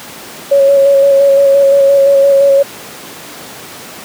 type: tone with vibrato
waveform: sine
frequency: 554.4 Hz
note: C#5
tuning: in tune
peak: -4 dBFS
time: 0.51-2.63 s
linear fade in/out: 10 ms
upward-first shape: square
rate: 5.8 Hz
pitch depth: 16 cents each way
effects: pink hiss -29 dBFS RMS until 4.04 s + high-pass 200 Hz 12 dB/octave